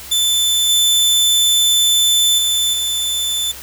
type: tone with level steps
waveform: sawtooth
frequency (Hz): 3520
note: A7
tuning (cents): 0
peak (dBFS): -10 / -8 / -11 / -14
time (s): 0.11-3.52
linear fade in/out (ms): 10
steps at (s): 0.69 / 2.38 / 2.73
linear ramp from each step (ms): 5
effects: added 65 Hz sine -42 dBFS peak until 3.62 s + white hiss -34 dBFS RMS until 3.62 s